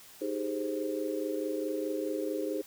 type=chord; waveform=sine; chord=Ab major seventh; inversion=second; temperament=equal with one note detuned; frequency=311.1 / 392 / 416.7 / 523.3 Hz; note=Eb4 / G4 / Ab4 / C5; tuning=0 / 0 / +6 / 0 cents; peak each=-35 / -38 / -36 / -36 dBFS; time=0.21-2.62 s; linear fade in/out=10 ms; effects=white hiss -53 dBFS RMS until 2.66 s